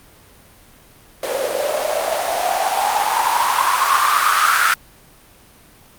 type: noise with band-pass filter sweep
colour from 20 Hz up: blue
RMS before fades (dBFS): -17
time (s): 1.23-4.74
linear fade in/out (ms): 2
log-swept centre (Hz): 500 to 1400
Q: 7.5
effects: pink hiss -47 dBFS RMS until 5.98 s + Opus 32 kbps